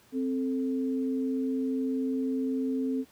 sine tone pair together, 261.9 / 440.5 Hz, C4 / A4, +2 / +2 cents, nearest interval major sixth, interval 900 cents, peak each -27 / -35 dBFS, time 0.12-3.05 s, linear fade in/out 50 ms, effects pink hiss -60 dBFS RMS until 3.11 s + high-pass 80 Hz 12 dB/octave

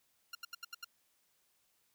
15% pulse tone bursts, 1396.9 Hz, F6, in tune, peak -35 dBFS, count 6, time 0.33-0.846 s, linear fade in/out 5 ms, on 21 ms, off 78 ms, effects white hiss -75 dBFS RMS until 1.94 s

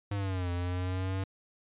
square exponential two-way sweep, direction down then up, 102.8 to 87.31 to 96.3 Hz, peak -31 dBFS, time 0.11-1.24 s, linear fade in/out 5 ms, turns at 0.51 s, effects resampled to 8000 Hz

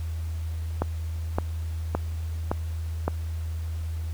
click train, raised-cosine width 1 ms, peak -10 dBFS, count 5, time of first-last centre 0.82-3.08 s, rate 1.77 Hz, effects added 81 Hz sine -28 dBFS peak until 4.13 s + pink hiss -50 dBFS RMS until 4.13 s

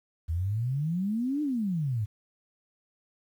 sine exponential two-way sweep, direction up then down, 77.78 to 306.4 to 99.5 Hz, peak -26 dBFS, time 0.28-2.06 s, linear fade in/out 20 ms, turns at 1.42 s, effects 10-bit

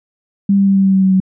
sine tone with pitch steps, 198.5 / 197.02 / 195.54 / 194.08 / 192.63 / 191.19 / 189.76 / 188.34 Hz, G3 / G3 / G3 / G3 / G3 / G3 / F#3 / F#3, +22 / +9 / -4 / -17 / -30 / -43 / +44 / +31 cents, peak -8 dBFS, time 0.49-1.202 s, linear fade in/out 5 ms, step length 89 ms, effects none

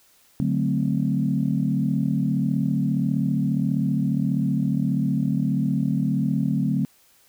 sine chord, D dominant seventh, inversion none, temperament equal with one note detuned, 145.23 / 185 / 220 / 261.6 Hz, D3 / F#3 / A3 / C4, -19 / 0 / 0 / 0 cents, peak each -24 / -25 / -25 / -26 dBFS, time 0.4-6.85 s, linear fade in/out 0 ms, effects tanh soft clip ceiling -9 dBFS + white hiss -58 dBFS RMS until 7.28 s

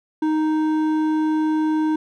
sine tone with hard clipping, 311.1 Hz, D#4, in tune, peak -19 dBFS, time 0.22-1.96 s, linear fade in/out 5 ms, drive 8 dB, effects none

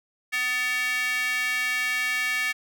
square tone with high-pass filter, 250.6 Hz, B3, 25 cents sharp, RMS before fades -26 dBFS, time 0.32-2.53 s, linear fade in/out 20 ms, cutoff 2000 Hz, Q 9.2, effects none

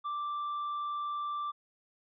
triangle tone, 1174.7 Hz, D6, in tune, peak -31 dBFS, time 0.04-1.52 s, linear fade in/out 20 ms, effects resampled to 11025 Hz

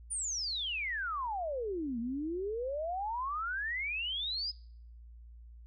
sine exponential two-way sweep, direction down then up, 9690 to 225.5 to 5120 Hz, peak -33 dBFS, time 0.1-4.52 s, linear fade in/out 20 ms, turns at 1.99 s, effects noise-tail reverb RT60 0.6 s tail -24 dB re dry + added 58 Hz sine -49 dBFS peak until 5.66 s

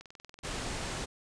click train, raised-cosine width 0.2 ms, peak -32 dBFS, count 11, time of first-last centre 0.01-0.484 s, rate 21.1 Hz
pink low-pass noise, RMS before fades -37 dBFS, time 0.43-1.06 s, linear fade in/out 20 ms, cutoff 9200 Hz, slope 48 dB/octave
effects none

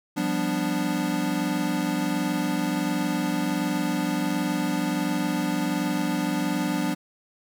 square chord, G dominant seventh, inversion third, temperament equal, 174.61 / 196 / 246.9 / 293.7 Hz, F3 / G3 / B3 / D4, 0 / 0 / 0 / 0 cents, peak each -31 / -31 / -31 / -28 dBFS, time 0.16-6.95 s, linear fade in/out 20 ms, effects none

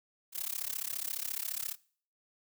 blue noise with amplitude modulation, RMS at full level -33 dBFS, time 0.32-1.76 s, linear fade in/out 50 ms, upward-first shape sine, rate 34.5 Hz, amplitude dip 100%, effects noise-tail reverb RT60 0.5 s tail -22 dB re dry

